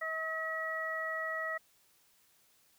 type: harmonic tone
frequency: 641 Hz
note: E5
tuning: 49 cents flat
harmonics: 1 / 2 / 3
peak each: -40 / -40 / -36 dBFS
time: 0.01-1.58 s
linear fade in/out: 10 ms
effects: white hiss -68 dBFS RMS until 2.78 s